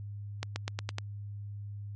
accelerating click train, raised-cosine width 0.2 ms, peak -16 dBFS, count 6, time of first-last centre 0.43-0.984 s, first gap 130 ms, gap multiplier 0.92, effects added 102 Hz sine -38 dBFS peak until 1.95 s + MP3 48 kbps

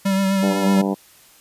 square tone with vibrato, 193.9 Hz, G3, 19 cents flat, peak -17 dBFS, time 0.05-0.82 s, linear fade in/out 10 ms, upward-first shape triangle, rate 7.9 Hz, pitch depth 32 cents each way
harmonic tone, 98 Hz, G2, in tune, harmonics 2 / 3 / 4 / 5 / 6 / 7 / 8 / 9 / 10, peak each -21 / -25 / -27 / -29 / -31 / -32 / -33 / -34 / -35 dBFS, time 0.42-0.95 s, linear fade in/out 20 ms
effects white hiss -50 dBFS RMS until 1.4 s + resampled to 32000 Hz

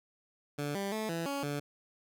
15% pulse tone with pitch steps, 145.4 / 198 / 217.8 / 166.6 / 280.1 / 144.7 Hz, D3 / G3 / A3 / E3 / C#4 / D3, -17 / +18 / -17 / +19 / +18 / -25 cents, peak -27 dBFS, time 0.58-1.6 s, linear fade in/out 10 ms, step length 170 ms, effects none

